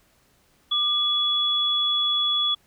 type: tone pair together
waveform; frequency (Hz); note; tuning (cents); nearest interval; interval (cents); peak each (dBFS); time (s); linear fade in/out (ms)
sine; 1199 / 3391; D6 / G#7; +36 / +35; octave + tritone; 1799; -30 / -20; 0.71-2.55; 10
effects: pink hiss -62 dBFS RMS until 2.66 s